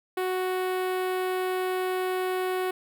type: tone with notch filter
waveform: sawtooth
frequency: 370 Hz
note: F#4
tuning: in tune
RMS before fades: -28 dBFS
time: 0.17-2.71 s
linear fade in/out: 5 ms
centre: 6100 Hz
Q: 0.62
effects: none